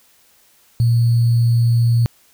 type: tone with sample-and-hold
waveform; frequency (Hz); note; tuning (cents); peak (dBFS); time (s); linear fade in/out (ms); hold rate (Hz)
sine; 117.6; A#2; +16; -11; 0.8-2.06; 0; 4410
effects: white hiss -54 dBFS RMS until 2.33 s